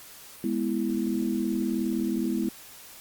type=chord; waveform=sine; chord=E major; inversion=first; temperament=equal; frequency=207.7 / 246.9 / 329.6 Hz; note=G#3 / B3 / E4; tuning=0 / 0 / 0 cents; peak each=-29 dBFS; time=0.44-2.49 s; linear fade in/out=2 ms; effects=white hiss -47 dBFS RMS until 3 s + Opus 48 kbps